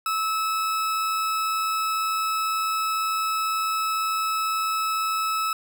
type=tone; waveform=40% pulse; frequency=1301 Hz; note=E6; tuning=23 cents flat; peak=-22 dBFS; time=0.06-5.53 s; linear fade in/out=2 ms; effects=none